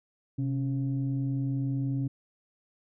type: tone pair together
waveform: sine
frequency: 130.81 / 276.5 Hz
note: C3 / C#4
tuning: 0 / -4 cents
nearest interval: octave + minor second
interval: 1296 cents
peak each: -27 / -31 dBFS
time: 0.38-2.08 s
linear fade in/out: 10 ms
effects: tanh soft clip ceiling -21 dBFS